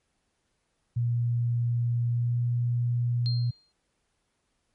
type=tone with pitch glide; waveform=sine; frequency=119.1 to 120.41 Hz; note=A#2 to B2; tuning=+38 to -43 cents; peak=-23 dBFS; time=0.96-3.51 s; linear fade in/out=10 ms; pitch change=+19 cents; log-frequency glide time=2.11-2.38 s
type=tone with exponential decay; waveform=sine; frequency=4200 Hz; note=C8; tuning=6 cents sharp; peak=-30 dBFS; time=3.26-3.72 s; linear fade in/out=0 ms; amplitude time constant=99 ms
effects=pink hiss -75 dBFS RMS until 4.74 s + MP3 48 kbps